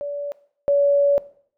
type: tone pair in turn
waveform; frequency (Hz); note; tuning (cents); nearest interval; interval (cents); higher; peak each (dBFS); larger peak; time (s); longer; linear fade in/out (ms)
sine; 575 / 568.1; D5 / C#5; -37 / +42; unison; 21; first; -25 / -14; second; 0.01-0.32 / 0.68-1.18; second; 0
effects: noise-tail reverb RT60 0.6 s tail -18 dB re dry